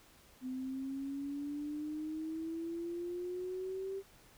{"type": "exponential sweep", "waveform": "sine", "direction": "up", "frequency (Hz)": [254.3, 392], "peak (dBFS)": -37, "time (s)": [0.41, 4.03], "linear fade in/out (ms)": 50, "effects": ["pink hiss -62 dBFS RMS until 4.37 s"]}